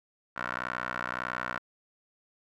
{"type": "tone with band-pass filter", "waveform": "15% pulse", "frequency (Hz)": 61.74, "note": "B1", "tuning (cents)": 0, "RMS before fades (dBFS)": -35, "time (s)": [0.36, 1.59], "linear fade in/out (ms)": 10, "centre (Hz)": 1400, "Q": 3, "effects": []}